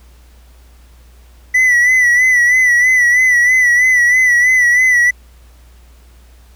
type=tone with vibrato; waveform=triangle; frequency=1978 Hz; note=B6; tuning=2 cents sharp; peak=-6 dBFS; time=1.54-5.11 s; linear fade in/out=10 ms; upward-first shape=sine; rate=3.1 Hz; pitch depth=54 cents each way; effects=added 60 Hz sine -40 dBFS peak until 6.55 s + pink hiss -51 dBFS RMS until 6.55 s